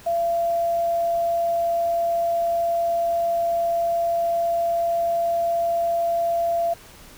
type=tone with quantisation; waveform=sine; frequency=680 Hz; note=F5; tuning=46 cents flat; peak=-19 dBFS; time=0.06-6.74 s; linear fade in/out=10 ms; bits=7; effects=pink hiss -46 dBFS RMS until 7.17 s